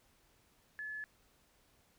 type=tone; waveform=sine; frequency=1718 Hz; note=A6; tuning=42 cents flat; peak=-40 dBFS; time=0.79-1.04 s; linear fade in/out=0 ms; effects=pink hiss -70 dBFS RMS until 1.98 s